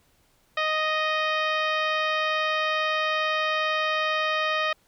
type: harmonic tone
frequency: 622.3 Hz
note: D#5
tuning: in tune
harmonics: 1 / 2 / 3 / 4 / 5 / 6 / 7 / 8 / 9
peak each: -29 / -27 / -29 / -31 / -34 / -36 / -46 / -44 / -49 dBFS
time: 0.57-4.73 s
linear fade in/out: 5 ms
effects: pink hiss -64 dBFS RMS until 4.87 s